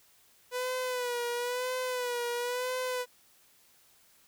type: tone with vibrato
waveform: sawtooth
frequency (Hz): 493.9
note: B4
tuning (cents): 0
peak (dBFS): -27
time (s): 0.51-3.06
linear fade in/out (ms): 50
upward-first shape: sine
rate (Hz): 0.99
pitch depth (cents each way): 56
effects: white hiss -63 dBFS RMS until 4.27 s